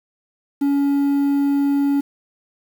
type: tone with quantisation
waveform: triangle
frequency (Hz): 281.5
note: C#4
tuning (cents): +27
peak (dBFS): -13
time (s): 0.61-2.01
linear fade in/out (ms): 10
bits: 7
effects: none